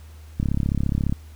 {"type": "click train", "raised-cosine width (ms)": 5, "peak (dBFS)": -10, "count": 26, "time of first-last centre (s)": [0.4, 1.125], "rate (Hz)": 34.5, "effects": ["added 77 Hz sine -40 dBFS peak until 1.35 s", "pink hiss -54 dBFS RMS until 1.35 s"]}